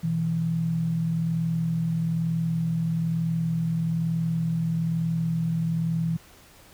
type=tone pair together; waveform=sine; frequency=123.47 / 164.57 Hz; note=B2 / E3; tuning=0 / -3 cents; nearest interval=perfect fourth; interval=497 cents; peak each=-32 / -23 dBFS; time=0.03-6.17 s; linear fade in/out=10 ms; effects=pink hiss -52 dBFS RMS until 6.73 s